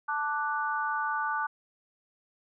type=chord; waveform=sine; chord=D major; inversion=second; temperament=equal; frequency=880 / 1174.7 / 1480 Hz; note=A5 / D6 / F#6; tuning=0 / 0 / 0 cents; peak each=-32 dBFS; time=0.08-1.47 s; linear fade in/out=10 ms; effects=none